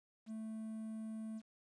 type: tone with quantisation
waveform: triangle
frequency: 220 Hz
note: A3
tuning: in tune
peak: -40 dBFS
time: 0.26-1.42 s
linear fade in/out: 50 ms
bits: 11
effects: resampled to 22050 Hz